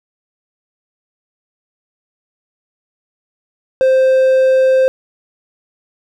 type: tone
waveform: triangle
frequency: 523.3 Hz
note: C5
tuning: in tune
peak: -6 dBFS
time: 3.81-4.88 s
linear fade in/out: 0 ms
effects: none